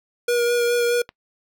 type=tone with vibrato; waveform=square; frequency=478.4 Hz; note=A#4; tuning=45 cents sharp; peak=-18 dBFS; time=0.28-1.02 s; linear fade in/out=5 ms; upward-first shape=sine; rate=4.8 Hz; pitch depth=15 cents each way
type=click; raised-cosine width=0.3 ms; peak=-20 dBFS; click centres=1.091 s
effects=noise-tail reverb RT60 0.1 s tail -23 dB re dry